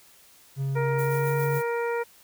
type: tone with pitch glide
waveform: triangle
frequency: 136.3 to 140.94 Hz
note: C#3 to C#3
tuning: -29 to +29 cents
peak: -23 dBFS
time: 0.56-1.62 s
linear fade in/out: 50 ms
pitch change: +58 cents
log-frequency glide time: 0.97-1.33 s
type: harmonic tone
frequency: 470 Hz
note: A#4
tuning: 14 cents sharp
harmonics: 1 / 2 / 3 / 4 / 5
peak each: -26 / -32 / -36 / -38 / -40 dBFS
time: 0.75-2.04 s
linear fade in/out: 20 ms
type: noise with tremolo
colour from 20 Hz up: violet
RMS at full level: -38 dBFS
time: 0.98-1.63 s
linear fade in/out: 10 ms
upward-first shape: triangle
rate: 7.3 Hz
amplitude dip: 55%
effects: white hiss -55 dBFS RMS until 2.23 s